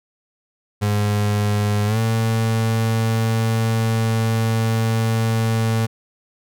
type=tone with pitch glide; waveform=35% pulse; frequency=103.83 to 112.58 Hz; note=G#2 to A2; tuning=0 to +40 cents; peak=-15 dBFS; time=0.81-5.87 s; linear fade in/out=20 ms; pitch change=+140 cents; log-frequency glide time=1.86-1.98 s; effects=none